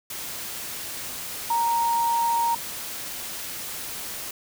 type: tone in noise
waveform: sine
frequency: 932.3 Hz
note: A#5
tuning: in tune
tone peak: -20 dBFS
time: 1.5-2.55 s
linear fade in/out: 5 ms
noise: white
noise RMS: -34 dBFS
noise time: 0.1-4.31 s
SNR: +11 dB
effects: none